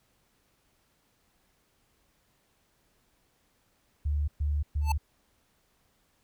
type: tone bursts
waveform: sine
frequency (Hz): 73.42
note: D2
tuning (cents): 0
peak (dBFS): -25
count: 3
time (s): 4.05-4.98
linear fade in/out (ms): 10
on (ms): 230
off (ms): 120
type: tone with exponential growth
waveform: square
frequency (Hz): 880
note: A5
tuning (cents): 0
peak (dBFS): -25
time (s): 4.81-4.92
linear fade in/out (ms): 5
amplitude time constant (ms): 23
effects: pink hiss -70 dBFS RMS until 6.23 s